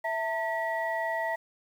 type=tone cluster; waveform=sine; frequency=658 / 901 / 1932 Hz; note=E5 / A5 / B6; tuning=-3 / +41 / -39 cents; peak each=-31 / -32 / -32 dBFS; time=0.04-1.36 s; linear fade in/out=10 ms; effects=tanh soft clip ceiling -19 dBFS + 9-bit